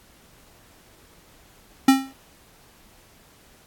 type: tone with exponential decay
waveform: square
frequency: 267.5 Hz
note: C4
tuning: 38 cents sharp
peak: -9 dBFS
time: 1.88-2.13 s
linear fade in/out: 5 ms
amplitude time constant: 53 ms
effects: pink hiss -54 dBFS RMS until 3.66 s + AAC 64 kbps